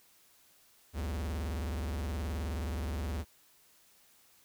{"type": "tone with vibrato", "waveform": "square", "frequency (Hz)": 74.2, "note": "D2", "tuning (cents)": 18, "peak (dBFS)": -34, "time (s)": [0.93, 3.25], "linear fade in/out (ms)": 50, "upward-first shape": "sine", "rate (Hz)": 19, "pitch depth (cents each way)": 280, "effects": ["white hiss -64 dBFS RMS until 4.44 s"]}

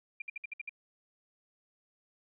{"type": "tone bursts", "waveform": "sine", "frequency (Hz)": 2391, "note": "D7", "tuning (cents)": 30, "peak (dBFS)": -36, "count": 7, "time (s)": [0.2, 0.694], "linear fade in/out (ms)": 5, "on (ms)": 20, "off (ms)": 59, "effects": []}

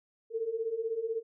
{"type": "beating tone pair", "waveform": "sine", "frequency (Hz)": [440, 456], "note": ["A4", "A#4"], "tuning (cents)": [0, -38], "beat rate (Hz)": 16, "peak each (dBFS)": [-36, -32], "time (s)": [0.3, 1.23], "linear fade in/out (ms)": 50, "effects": []}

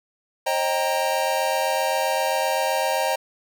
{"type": "chord", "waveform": "square", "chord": "C minor seventh", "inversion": "none", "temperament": "equal with one note detuned", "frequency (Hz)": [534.6, 622.3, 784, 932.3], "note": ["C5", "Eb5", "G5", "Bb5"], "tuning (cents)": [37, 0, 0, 0], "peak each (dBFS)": -27, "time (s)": [0.46, 3.16], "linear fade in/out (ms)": 10, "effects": []}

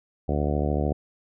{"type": "harmonic tone", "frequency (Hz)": 73.42, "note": "D2", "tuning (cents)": 0, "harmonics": [1, 2, 3, 4, 5, 6, 7, 8, 9, 10], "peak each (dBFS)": [-26, -29, -31, -32, -33, -34, -34, -35, -36, -36], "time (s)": [0.28, 0.93], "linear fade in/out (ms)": 10, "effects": []}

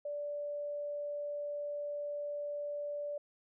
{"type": "tone", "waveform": "sine", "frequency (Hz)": 583, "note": "D5", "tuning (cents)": -13, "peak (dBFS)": -36, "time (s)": [0.05, 3.18], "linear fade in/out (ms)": 5, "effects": []}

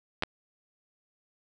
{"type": "clicks", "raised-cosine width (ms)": 0.3, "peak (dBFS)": -12, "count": 2, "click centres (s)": [0.224, 0.235], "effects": []}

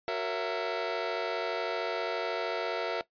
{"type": "chord", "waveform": "sawtooth", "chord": "F# dominant seventh", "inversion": "none", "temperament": "just", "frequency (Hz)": [370, 462.5, 555, 666], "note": ["F#4", "A#4", "C#5", "E5"], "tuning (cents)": [0, -14, 2, 18], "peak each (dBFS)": [-33, -30, -34, -30], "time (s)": [0.08, 3.01], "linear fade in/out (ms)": 0, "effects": ["noise-tail reverb RT60 0.1 s tail -17 dB re dry", "resampled to 11025 Hz"]}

